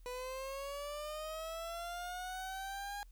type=linear sweep; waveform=30% pulse; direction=up; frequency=492 to 819 Hz; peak=-38 dBFS; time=0.06-3.03 s; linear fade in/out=0 ms; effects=added 41 Hz sine -54 dBFS peak until 3.11 s + white hiss -74 dBFS RMS until 3.11 s